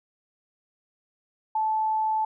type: tone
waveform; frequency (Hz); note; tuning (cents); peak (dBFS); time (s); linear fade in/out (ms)
sine; 872; A5; -16; -22; 1.55-2.25; 5
effects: none

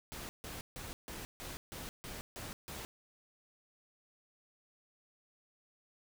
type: noise bursts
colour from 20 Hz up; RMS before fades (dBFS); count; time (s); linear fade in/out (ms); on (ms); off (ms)
pink; -45; 9; 0.12-2.85; 0; 170; 150
effects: none

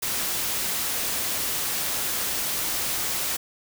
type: noise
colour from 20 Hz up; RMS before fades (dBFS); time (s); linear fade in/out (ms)
white; -27; 0.02-3.37; 10
effects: none

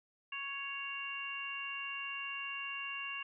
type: harmonic tone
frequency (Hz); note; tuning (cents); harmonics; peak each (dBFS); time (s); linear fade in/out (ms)
555; C#5; +2; 2 / 3 / 4 / 5; -46 / -48 / -48 / -40; 0.32-3.23; 5
effects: none

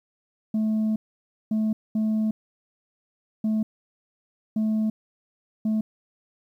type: tone bursts at uneven times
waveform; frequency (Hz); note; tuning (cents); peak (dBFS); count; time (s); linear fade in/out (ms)
sine; 217.3; A3; -21; -18; 6; 0.54-0.96 / 1.51-1.73 / 1.95-2.31 / 3.44-3.63 / 4.56-4.9 / 5.65-5.81; 5
effects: tanh soft clip ceiling -20 dBFS + 10-bit

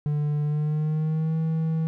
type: tone with pitch glide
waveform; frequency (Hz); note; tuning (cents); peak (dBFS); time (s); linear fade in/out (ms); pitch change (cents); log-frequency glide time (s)
triangle; 148.2 to 160.68; D3 to E3; +16 to -44; -20; 0.06-1.87; 0; +140; 0.43-1.37
effects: none

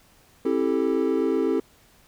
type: chord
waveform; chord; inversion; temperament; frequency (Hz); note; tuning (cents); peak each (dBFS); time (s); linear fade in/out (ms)
triangle; A minor seventh; first; equal with one note detuned; 267.7 / 329.6 / 392 / 440; C4 / E4 / G4 / A4; +40 / 0 / 0 / 0; -24; 0.45-1.6; 5
effects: pink hiss -57 dBFS RMS until 2.07 s

